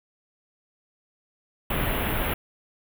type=band-stop noise; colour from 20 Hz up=pink; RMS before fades=-26 dBFS; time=1.7-2.34 s; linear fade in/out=5 ms; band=3300 to 11000 Hz; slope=48 dB/octave; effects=none